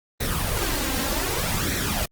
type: noise with flanger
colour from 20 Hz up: pink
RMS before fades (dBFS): -25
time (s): 0.2-2.06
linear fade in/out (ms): 10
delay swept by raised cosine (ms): 0.5 to 3.8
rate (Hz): 0.65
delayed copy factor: +0.6
effects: Opus 24 kbps